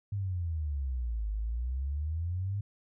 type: exponential two-way sweep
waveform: sine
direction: down then up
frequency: 103.3 to 51 to 103.3 Hz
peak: -30 dBFS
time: 0.12-2.61 s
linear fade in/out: 5 ms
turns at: 1.31 s
effects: none